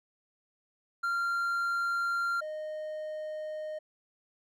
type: tone pair in turn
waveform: triangle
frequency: 1385 / 616.9 Hz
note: F6 / D#5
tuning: -15 / -15 cents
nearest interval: octave + major second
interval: 1400 cents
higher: first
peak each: -26 / -33 dBFS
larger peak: first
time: 1.03-2.41 / 2.41-3.79 s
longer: neither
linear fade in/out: 10 ms
effects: none